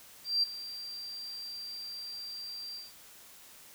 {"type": "tone with ADSR envelope", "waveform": "sine", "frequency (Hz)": 4716, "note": "D8", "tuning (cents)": 6, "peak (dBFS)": -23, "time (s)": [0.24, 2.93], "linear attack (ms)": 190, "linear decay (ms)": 13, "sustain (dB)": -16, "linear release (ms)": 180, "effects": ["white hiss -54 dBFS RMS until 3.74 s"]}